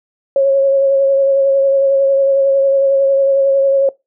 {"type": "tone with vibrato", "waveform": "sine", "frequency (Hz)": 547, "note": "C#5", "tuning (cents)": -23, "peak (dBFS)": -8, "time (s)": [0.36, 3.89], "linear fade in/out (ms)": 2, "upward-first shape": "sine", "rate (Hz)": 11, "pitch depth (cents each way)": 19, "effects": ["noise-tail reverb RT60 0.2 s tail -22 dB re dry"]}